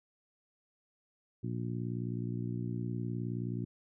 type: harmonic tone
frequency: 59.3 Hz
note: A#1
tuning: 30 cents sharp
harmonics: 2 / 3 / 4 / 5 / 6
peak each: -36 / -40 / -42 / -44 / -46 dBFS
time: 1.43-3.65 s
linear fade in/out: 10 ms
effects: none